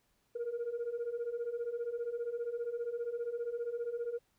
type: beating tone pair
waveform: sine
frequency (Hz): 462.9 / 477.9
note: A#4 / A#4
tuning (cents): -12 / +43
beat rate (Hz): 15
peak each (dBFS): -38 / -35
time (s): 0.35-4.19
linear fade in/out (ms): 10
effects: tanh soft clip ceiling -31 dBFS + pink hiss -75 dBFS RMS until 4.38 s